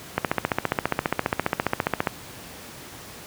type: click train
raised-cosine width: 0.5 ms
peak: -5 dBFS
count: 29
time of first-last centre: 0.18-2.072 s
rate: 14.8 Hz
effects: pink hiss -41 dBFS RMS until 3.26 s + high-pass 80 Hz 12 dB/octave